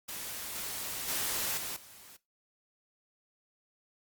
white noise with level steps, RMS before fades -40 / -38 / -33 / -38 / -53 dBFS, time 0.08-2.17 s, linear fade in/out 10 ms, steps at 0.55 / 1.08 / 1.57 / 1.76 s, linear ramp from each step 5 ms, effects noise-tail reverb RT60 0.2 s tail -18 dB re dry + Opus 48 kbps

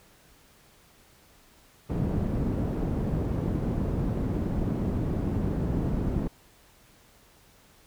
white low-pass noise, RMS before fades -28 dBFS, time 1.89-6.28 s, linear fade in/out 10 ms, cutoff 220 Hz, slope 12 dB/octave, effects pink hiss -58 dBFS RMS until 7.86 s

